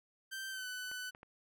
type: tone with pitch glide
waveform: sawtooth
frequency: 1560 to 1499 Hz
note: G6 to F#6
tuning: -9 to +22 cents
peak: -37 dBFS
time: 0.31-1.11 s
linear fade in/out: 20 ms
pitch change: -69 cents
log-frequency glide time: 0.5-0.67 s
type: clicks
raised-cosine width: 0.5 ms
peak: -37 dBFS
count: 3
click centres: 0.915 / 1.149 / 1.231 s
effects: none